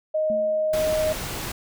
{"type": "tone", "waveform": "sine", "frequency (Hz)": 622.3, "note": "D#5", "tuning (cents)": 0, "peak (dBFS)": -20, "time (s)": [0.14, 1.13], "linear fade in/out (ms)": 10}
{"type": "tone with exponential decay", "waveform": "sine", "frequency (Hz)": 220, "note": "A3", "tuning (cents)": 0, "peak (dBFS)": -28, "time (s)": [0.3, 0.86], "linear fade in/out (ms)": 0, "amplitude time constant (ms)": 120}
{"type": "noise", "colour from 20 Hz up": "pink", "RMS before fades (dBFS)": -31, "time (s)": [0.73, 1.52], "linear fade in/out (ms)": 5}
{"effects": []}